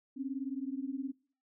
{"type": "beating tone pair", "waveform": "sine", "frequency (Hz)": [261.5, 280.5], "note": ["C4", "C#4"], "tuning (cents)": [-1, 21], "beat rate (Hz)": 19, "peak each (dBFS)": [-37, -38], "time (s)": [0.16, 1.12], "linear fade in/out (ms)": 20, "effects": ["noise-tail reverb RT60 0.4 s tail -20 dB re dry"]}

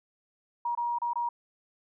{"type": "tone with dropouts", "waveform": "sine", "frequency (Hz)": 951, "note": "A#5", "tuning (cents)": 34, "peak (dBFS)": -27, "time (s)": [0.65, 1.29], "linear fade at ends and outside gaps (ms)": 5, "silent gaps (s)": [[0.751, 0.774], [0.986, 1.017], [1.134, 1.156]], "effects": []}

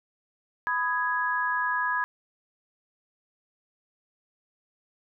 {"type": "chord", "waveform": "sine", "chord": "G# minor", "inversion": "first", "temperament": "just", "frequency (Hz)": [996.7, 1245.9, 1661.2], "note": ["B5", "D#6", "G#6"], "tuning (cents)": [16, 2, 0], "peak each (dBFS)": [-28, -33, -27], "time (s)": [0.67, 2.04], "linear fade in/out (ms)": 0, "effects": []}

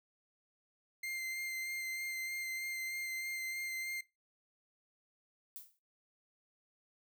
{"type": "tone with vibrato", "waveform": "40% pulse", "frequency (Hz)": 2093, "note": "C7", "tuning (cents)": 0, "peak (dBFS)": -38, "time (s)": [1.03, 4.01], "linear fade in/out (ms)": 5, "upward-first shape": "sine", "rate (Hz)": 3.2, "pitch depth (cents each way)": 14}
{"type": "noise with exponential decay", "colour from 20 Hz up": "violet", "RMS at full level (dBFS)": -44, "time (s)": [5.56, 5.79], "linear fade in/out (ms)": 0, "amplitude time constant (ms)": 48}
{"effects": ["noise-tail reverb RT60 0.2 s tail -17 dB re dry"]}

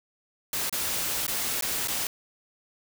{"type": "noise with dropouts", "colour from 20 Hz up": "white", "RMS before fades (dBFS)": -29, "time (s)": [0.53, 2.07], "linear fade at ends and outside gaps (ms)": 2, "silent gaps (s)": [[0.696, 0.726], [1.267, 1.279], [1.61, 1.623], [1.875, 1.882]], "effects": []}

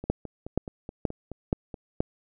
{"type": "two click trains", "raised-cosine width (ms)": 2, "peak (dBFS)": [-10, -23], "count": [5, 9], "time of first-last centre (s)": [[0.1, 2.005], [0.04, 1.742]], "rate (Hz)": [2.1, 4.7], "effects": []}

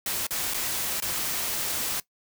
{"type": "noise with dropouts", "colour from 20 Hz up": "white", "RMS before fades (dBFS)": -29, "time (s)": [0.06, 2], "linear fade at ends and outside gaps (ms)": 2, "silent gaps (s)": [[0.268, 0.307], [0.537, 0.543], [1.002, 1.022]], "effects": ["noise-tail reverb RT60 0.1 s tail -19 dB re dry"]}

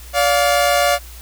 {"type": "tone pair together", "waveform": "sawtooth", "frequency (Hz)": [576.7, 704], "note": ["D5", "F5"], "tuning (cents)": [-32, 14], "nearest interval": "minor third", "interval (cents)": 346, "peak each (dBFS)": -12, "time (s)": [0.13, 0.99], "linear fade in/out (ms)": 50, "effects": ["added 60 Hz sine -35 dBFS peak until 1.21 s", "white hiss -41 dBFS RMS until 1.21 s"]}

